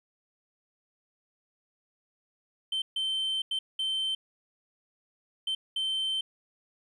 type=tone bursts at uneven times; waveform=sine; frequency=3100 Hz; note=G7; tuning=20 cents flat; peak=-25 dBFS; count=6; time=2.72-2.82 / 2.96-3.42 / 3.51-3.59 / 3.79-4.15 / 5.47-5.55 / 5.76-6.21 s; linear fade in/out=5 ms; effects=tanh soft clip ceiling -26 dBFS + 11-bit